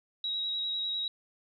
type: tone with vibrato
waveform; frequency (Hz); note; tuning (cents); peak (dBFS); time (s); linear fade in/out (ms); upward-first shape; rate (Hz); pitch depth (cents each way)
sine; 3837; A#7; +49; -30; 0.24-1.08; 2; square; 10; 15
effects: none